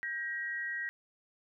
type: tone pair together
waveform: sine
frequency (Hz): 1595 / 1898.7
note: G6 / A#6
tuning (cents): +30 / +31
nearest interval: minor third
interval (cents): 301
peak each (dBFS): -40 / -35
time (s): 0.03-0.89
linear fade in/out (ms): 0
effects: none